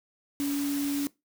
sine tone in noise, 284 Hz, C#4, 42 cents sharp, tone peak -26 dBFS, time 0.4-1.07 s, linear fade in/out 0 ms, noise white, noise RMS -38 dBFS, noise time 0.4-1.07 s, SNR +9 dB, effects noise-tail reverb RT60 0.2 s tail -20 dB re dry

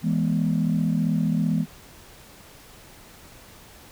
sine chord, E major, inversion none, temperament equal with one note detuned, 164.81 / 207.7 / 243 Hz, E3 / G#3 / B3, 0 / 0 / -28 cents, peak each -22 / -24 / -25 dBFS, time 0.02-1.66 s, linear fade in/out 50 ms, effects tanh soft clip ceiling -13 dBFS + pink hiss -48 dBFS RMS until 3.91 s

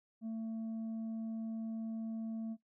sine tone with tanh clipping, 223.8 Hz, A3, 30 cents sharp, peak -38 dBFS, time 0.21-2.57 s, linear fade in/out 50 ms, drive 3 dB, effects noise-tail reverb RT60 0.1 s tail -17 dB re dry

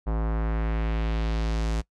square tone with low-pass filter sweep, 55 Hz, A1, in tune, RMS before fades -26 dBFS, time 0.06-1.82 s, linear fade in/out 20 ms, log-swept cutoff 1000 to 7700 Hz, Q 1.2, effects noise-tail reverb RT60 0.1 s tail -21 dB re dry

